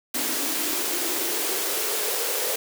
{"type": "noise with high-pass filter sweep", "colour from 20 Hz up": "white", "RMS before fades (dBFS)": -26, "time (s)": [0.14, 2.56], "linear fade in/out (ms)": 5, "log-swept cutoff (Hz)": [270, 480], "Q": 5.3, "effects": []}